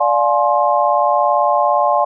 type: chord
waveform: sine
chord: D half-diminished seventh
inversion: none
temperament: just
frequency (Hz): 587.3 / 704.8 / 845.8 / 1057.2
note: D5 / F5 / Ab5 / C6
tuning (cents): 0 / +16 / +31 / +18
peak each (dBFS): -17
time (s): 0-2.05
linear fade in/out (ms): 10
effects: none